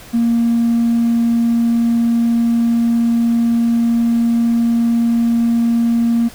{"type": "tone", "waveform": "triangle", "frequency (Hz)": 233.1, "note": "A#3", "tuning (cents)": 0, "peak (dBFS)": -8, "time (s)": [0.13, 6.29], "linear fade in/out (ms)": 20, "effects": ["tanh soft clip ceiling -8 dBFS", "pink hiss -38 dBFS RMS until 6.34 s"]}